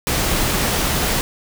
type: noise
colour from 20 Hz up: pink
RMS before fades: -19 dBFS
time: 0.07-1.21 s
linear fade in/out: 0 ms
effects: none